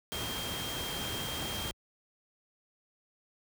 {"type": "tone in noise", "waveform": "sine", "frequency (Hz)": 3200, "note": "G7", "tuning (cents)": 35, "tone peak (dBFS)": -39, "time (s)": [0.12, 1.71], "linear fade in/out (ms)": 0, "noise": "pink", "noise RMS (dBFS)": -37, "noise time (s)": [0.12, 1.71], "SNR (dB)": -5, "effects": ["high-pass 60 Hz 12 dB/octave"]}